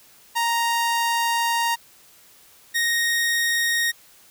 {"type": "tone pair in turn", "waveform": "sawtooth", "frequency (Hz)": [932.3, 1864.6], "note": ["A#5", "A#6"], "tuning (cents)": [0, 0], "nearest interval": "octave", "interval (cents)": 1200, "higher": "second", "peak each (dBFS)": [-16, -16], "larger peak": "neither", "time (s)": [[0.35, 1.76], [2.74, 3.92]], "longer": "first", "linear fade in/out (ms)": 20, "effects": ["white hiss -52 dBFS RMS until 4.3 s"]}